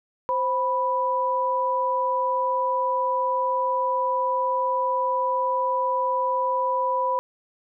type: tone pair together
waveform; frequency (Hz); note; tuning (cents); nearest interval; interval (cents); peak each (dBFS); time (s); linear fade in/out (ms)
sine; 522.8 / 987; C5 / B5; -1 / -1; major seventh; 1100; -26 / -22; 0.29-7.19; 0
effects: none